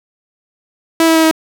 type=tone with pitch steps; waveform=sawtooth; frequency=327.5 / 324.7 / 321.9 / 319.1 Hz; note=E4 / E4 / E4 / D#4; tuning=-11 / -26 / -41 / +44 cents; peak=-4 dBFS; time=1-1.312 s; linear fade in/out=2 ms; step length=78 ms; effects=none